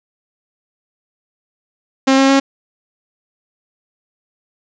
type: tone with pitch steps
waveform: sawtooth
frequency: 267.3 / 270.1 / 272.9 Hz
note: C4 / C#4 / C#4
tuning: +37 / -45 / -27 cents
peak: -5 dBFS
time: 2.07-2.4 s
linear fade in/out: 10 ms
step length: 110 ms
effects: resampled to 16000 Hz + 7-bit